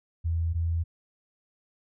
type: tone pair in turn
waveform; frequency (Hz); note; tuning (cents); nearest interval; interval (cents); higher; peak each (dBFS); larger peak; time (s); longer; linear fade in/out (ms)
sine; 83 / 83.44; E2 / E2; +12 / +22; unison; 10; second; -24; neither; 0.24-0.54 / 0.54-0.84; neither; 20
effects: none